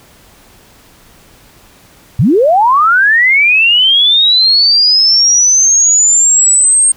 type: linear sweep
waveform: sine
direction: up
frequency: 92.5 to 8600 Hz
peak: -5 dBFS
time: 2.19-6.92 s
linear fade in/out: 5 ms
effects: pink hiss -43 dBFS RMS until 6.96 s